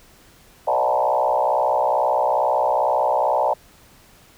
sine tone with frequency modulation, 740 Hz, F#5, in tune, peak -16 dBFS, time 0.67-3.54 s, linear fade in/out 10 ms, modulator 62.3 Hz, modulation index 3.3, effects pink hiss -51 dBFS RMS until 4.37 s

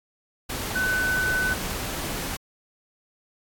sine tone in noise, 1505 Hz, F#6, 29 cents sharp, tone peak -22 dBFS, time 0.75-1.54 s, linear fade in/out 10 ms, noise pink, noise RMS -31 dBFS, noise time 0.49-2.37 s, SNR +6 dB, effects AAC 64 kbps

